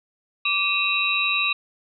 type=tone cluster; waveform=sine; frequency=1162 / 2512 / 2705 / 3837 Hz; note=D6 / D#7 / E7 / A#7; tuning=-19 / +16 / +44 / +49 cents; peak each=-29 / -24 / -24 / -25 dBFS; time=0.45-1.53 s; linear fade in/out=5 ms; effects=none